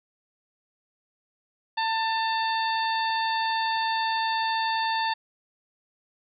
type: harmonic tone with a mistuned harmonic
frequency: 897 Hz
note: A5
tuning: 33 cents sharp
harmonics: 1 / 2 / 3 / 4 / 5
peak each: -25 / -31 / -37 / -35 / -35 dBFS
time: 1.77-5.14 s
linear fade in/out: 10 ms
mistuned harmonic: 2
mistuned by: -16 cents
effects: none